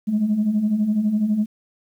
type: beating tone pair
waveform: sine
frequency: 202.8 / 214.8 Hz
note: G#3 / A3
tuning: -41 / -41 cents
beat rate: 12 Hz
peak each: -24 / -17 dBFS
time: 0.07-1.46 s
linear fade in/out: 20 ms
effects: tanh soft clip ceiling -12 dBFS + 9-bit